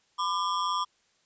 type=ring-modulated tone; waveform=square; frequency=1100 Hz; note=C#6; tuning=14 cents flat; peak=-24 dBFS; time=0.18-0.85 s; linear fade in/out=20 ms; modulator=91.5 Hz; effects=white hiss -68 dBFS RMS until 1.25 s + resampled to 16000 Hz